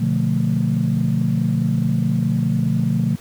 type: chord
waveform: sine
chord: B half-diminished seventh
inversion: none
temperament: just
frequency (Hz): 123.47 / 148.16 / 177.8 / 222.2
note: B2 / D3 / F3 / A3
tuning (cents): 0 / +16 / +31 / +17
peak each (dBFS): -21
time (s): 0-3.16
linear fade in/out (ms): 10
effects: tanh soft clip ceiling -8 dBFS + pink hiss -44 dBFS RMS until 3.2 s